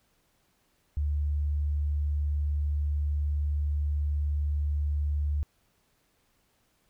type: tone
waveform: sine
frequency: 73.42 Hz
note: D2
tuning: in tune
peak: -25 dBFS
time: 0.97-5.43 s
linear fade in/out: 0 ms
effects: pink hiss -70 dBFS RMS until 6.89 s